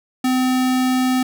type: tone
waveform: square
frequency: 256 Hz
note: C4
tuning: 38 cents flat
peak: -16 dBFS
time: 0.24-1.23 s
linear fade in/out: 5 ms
effects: none